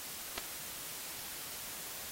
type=clicks; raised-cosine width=0.2 ms; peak=-20 / -18 dBFS; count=2; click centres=0.378 / 0.381 s; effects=white hiss -44 dBFS RMS until 2.11 s + AAC 48 kbps